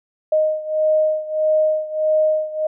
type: beating tone pair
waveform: sine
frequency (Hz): 620 / 621.6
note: D#5 / D#5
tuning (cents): -6 / -2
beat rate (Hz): 1.6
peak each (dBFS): -17 / -20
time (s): 0.32-2.67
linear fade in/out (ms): 5
effects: none